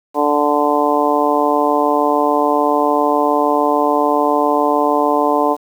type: harmonic tone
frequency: 146.9 Hz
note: D3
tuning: 1 cent sharp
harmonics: 2 / 3 / 4 / 5 / 6 / 7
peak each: -19 / -19 / -19 / -19 / -19 / -19 dBFS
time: 0.14-5.57 s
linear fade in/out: 50 ms
effects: 7-bit

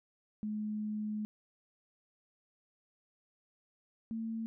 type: tone pair in turn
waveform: sine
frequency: 212.5 / 225.1 Hz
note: G#3 / A3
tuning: +40 / +40 cents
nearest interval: minor second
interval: 100 cents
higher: second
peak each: -34 / -35 dBFS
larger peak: first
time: 0.43-1.25 / 4.11-4.46 s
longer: first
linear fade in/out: 0 ms
effects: none

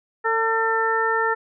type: harmonic tone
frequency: 449.9 Hz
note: A4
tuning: 39 cents sharp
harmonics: 1 / 2 / 3 / 4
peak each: -24 / -24 / -24 / -24 dBFS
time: 0.24-1.35 s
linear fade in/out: 20 ms
effects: none

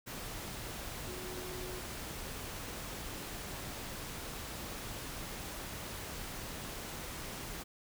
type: tone in noise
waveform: sine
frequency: 365.6 Hz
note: F#4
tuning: 21 cents flat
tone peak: -45 dBFS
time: 1.07-1.81 s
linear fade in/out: 20 ms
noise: pink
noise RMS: -43 dBFS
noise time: 0.06-7.64 s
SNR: -5 dB
effects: none

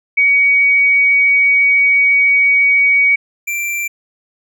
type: tone pair in turn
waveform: sine / square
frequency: 2253 / 2353 Hz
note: C#7 / D7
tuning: +28 / +3 cents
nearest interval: minor second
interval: 75 cents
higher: second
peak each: -8 / -18 dBFS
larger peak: first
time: 0.17-3.16 / 3.47-3.88 s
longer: first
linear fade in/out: 10 ms
effects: none

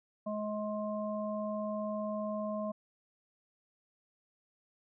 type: harmonic tone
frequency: 211.2 Hz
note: G#3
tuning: 29 cents sharp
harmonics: 1 / 3 / 5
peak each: -37 / -36 / -43 dBFS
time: 0.26-2.72 s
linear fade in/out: 10 ms
effects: none

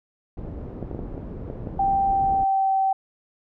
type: low-pass noise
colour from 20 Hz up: pink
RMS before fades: -34 dBFS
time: 0.37-2.44 s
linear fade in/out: 5 ms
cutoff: 440 Hz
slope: 12 dB/octave
type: clicks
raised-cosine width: 2 ms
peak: -18 dBFS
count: 7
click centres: 0.827 / 0.913 / 0.948 / 0.992 / 1.179 / 1.501 / 1.672 s
type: tone with pitch glide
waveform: sine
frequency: 784 to 771.9 Hz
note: G5 to G5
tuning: 0 to -27 cents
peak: -18 dBFS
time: 1.79-2.93 s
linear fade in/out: 5 ms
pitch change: -27 cents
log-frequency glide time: 2.06-2.73 s
effects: none

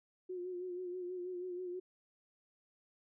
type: tone with vibrato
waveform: sine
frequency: 360.9 Hz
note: F#4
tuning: 43 cents flat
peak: -39 dBFS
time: 0.29-1.8 s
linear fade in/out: 10 ms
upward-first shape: sine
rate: 6.2 Hz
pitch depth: 42 cents each way
effects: none

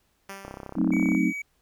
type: tone with exponential decay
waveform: 5% pulse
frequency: 196 Hz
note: G3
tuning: in tune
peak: -24 dBFS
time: 0.29-0.98 s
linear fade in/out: 2 ms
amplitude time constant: 150 ms
type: click train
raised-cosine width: 1 ms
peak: -23 dBFS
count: 24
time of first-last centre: 0.45-1.149 s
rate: 32.9 Hz
type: chord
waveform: sine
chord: F# diminished seventh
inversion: none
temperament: equal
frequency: 185 / 220 / 261.6 / 311.1 Hz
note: F#3 / A3 / C4 / Eb4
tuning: 0 / 0 / 0 / 0 cents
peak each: -26 / -27 / -25 / -25 dBFS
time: 0.75-1.33 s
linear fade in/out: 50 ms
type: tone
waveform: triangle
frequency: 2269 Hz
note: C#7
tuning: 40 cents sharp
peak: -29 dBFS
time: 0.92-1.42 s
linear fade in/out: 5 ms
effects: pink hiss -69 dBFS RMS until 1.61 s

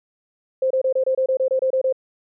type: tone bursts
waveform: sine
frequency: 523.3 Hz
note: C5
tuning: in tune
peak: -16 dBFS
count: 12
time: 0.62-1.926 s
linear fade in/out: 5 ms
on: 85 ms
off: 26 ms
effects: none

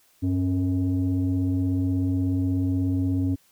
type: tone pair together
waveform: sine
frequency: 96.2 / 272.1 Hz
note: G2 / C#4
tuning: -32 / -32 cents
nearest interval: octave + tritone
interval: 1800 cents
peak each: -22 dBFS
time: 0.22-3.36 s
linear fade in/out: 20 ms
effects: tanh soft clip ceiling -17 dBFS + white hiss -61 dBFS RMS until 3.51 s

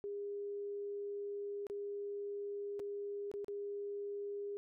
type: tone with dropouts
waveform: sine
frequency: 405.9 Hz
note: G#4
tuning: 40 cents flat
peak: -39 dBFS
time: 0.04-4.57 s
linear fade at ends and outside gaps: 0 ms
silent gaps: 1.668-1.699 / 2.794-2.799 / 3.315-3.339 / 3.445-3.482 s
effects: none

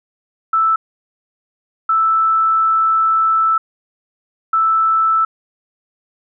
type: tone bursts at uneven times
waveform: sine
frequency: 1318.5 Hz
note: E6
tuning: in tune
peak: -11 dBFS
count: 3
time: 0.53-0.76 / 1.89-3.58 / 4.53-5.25 s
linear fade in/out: 5 ms
effects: none

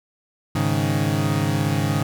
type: chord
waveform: 30% pulse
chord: Ab suspended fourth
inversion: none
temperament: equal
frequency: 103.83 / 138.59 / 155.56 Hz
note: Ab2 / Db3 / Eb3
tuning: 0 / 0 / 0 cents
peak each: -21 dBFS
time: 0.55-2.03 s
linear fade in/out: 5 ms
effects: none

